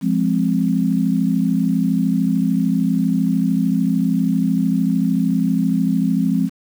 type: chord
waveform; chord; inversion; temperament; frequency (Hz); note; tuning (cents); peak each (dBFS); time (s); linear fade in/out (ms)
sine; F minor; none; equal; 174.61 / 207.7 / 261.6; F3 / Ab3 / C4; 0 / 0 / 0; -19; 0.01-6.5; 50
effects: 7-bit